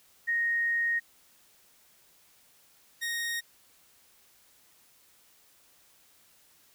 sine / sawtooth tone pair in turn, 1864.7 / 1864.7 Hz, A#6 / A#6, 0 / 0 cents, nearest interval unison, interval 0 cents, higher neither, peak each -25 / -27 dBFS, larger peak first, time 0.27-1 / 3.01-3.41 s, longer first, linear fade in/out 20 ms, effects white hiss -62 dBFS RMS until 6.74 s

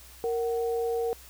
sine tone pair together, 464.1 / 748.7 Hz, A#4 / F#5, -8 / +20 cents, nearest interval minor sixth, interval 828 cents, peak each -26 / -35 dBFS, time 0.24-1.13 s, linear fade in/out 0 ms, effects added 62 Hz sine -52 dBFS peak until 1.29 s + white hiss -51 dBFS RMS until 1.29 s

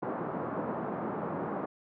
pink band-pass noise, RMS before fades -35 dBFS, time 0.02-1.66 s, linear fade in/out 10 ms, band 160 to 1200 Hz, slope 24 dB/octave, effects none

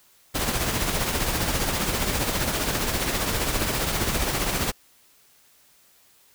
pink noise with tremolo, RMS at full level -23 dBFS, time 0.34-4.72 s, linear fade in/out 20 ms, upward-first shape triangle, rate 15 Hz, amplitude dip 50%, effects white hiss -58 dBFS RMS until 6.34 s

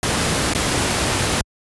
pink noise with dropouts, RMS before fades -19 dBFS, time 0.03-1.41 s, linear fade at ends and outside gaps 1 ms, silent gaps 0.536-0.549 s, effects high-pass 60 Hz 12 dB/octave + resampled to 24000 Hz

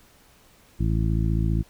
harmonic tone, 55 Hz, A1, in tune, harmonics 1 / 2 / 3 / 4 / 5 / 6, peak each -23 / -25 / -27 / -33 / -37 / -34 dBFS, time 0.79-1.63 s, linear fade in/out 20 ms, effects pink hiss -56 dBFS RMS until 1.69 s

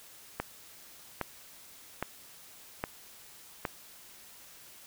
click train, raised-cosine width 0.5 ms, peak -16 dBFS, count 5, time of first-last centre 0.4-3.652 s, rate 1.23 Hz, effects white hiss -53 dBFS RMS until 4.86 s

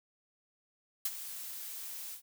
blue noise with ADSR envelope, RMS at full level -31 dBFS, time 1.05-2.22 s, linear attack 5 ms, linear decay 40 ms, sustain -12 dB, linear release 100 ms, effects none

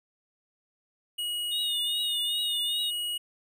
square tone, 2900 Hz, F#7, 35 cents flat, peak -30 dBFS, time 1.18-3.18 s, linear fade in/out 10 ms
sine tone with vibrato, 3657 Hz, A#7, 34 cents flat, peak -29 dBFS, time 1.51-2.91 s, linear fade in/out 20 ms, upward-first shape triangle, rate 2.5 Hz, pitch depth 83 cents each way
effects none

